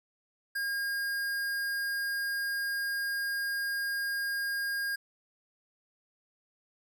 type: tone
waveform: square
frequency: 1620 Hz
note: G#6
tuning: 43 cents flat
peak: -31 dBFS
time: 0.55-4.96 s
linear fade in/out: 10 ms
effects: none